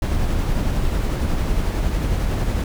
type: noise with tremolo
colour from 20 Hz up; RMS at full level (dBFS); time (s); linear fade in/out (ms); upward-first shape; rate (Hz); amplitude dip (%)
brown; -19; 0.02-2.64; 2; sine; 11; 25
effects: none